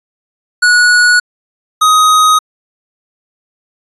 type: tone pair in turn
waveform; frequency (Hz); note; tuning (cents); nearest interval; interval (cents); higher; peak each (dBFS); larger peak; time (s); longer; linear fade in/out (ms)
square; 1462 / 1254.9; F#6 / D#6; -21 / +14; minor third; 265; first; -6; neither; 0.62-1.2 / 1.81-2.39; neither; 10
effects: resampled to 24000 Hz